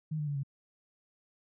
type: tone with pitch steps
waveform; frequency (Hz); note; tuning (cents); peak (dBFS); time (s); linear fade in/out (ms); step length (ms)
sine; 155.56 / 149.57 / 143.81 / 138.27; D#3 / D3 / D3 / C#3; 0 / +32 / -36 / -4; -31; 0.11-0.434; 10; 81
effects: none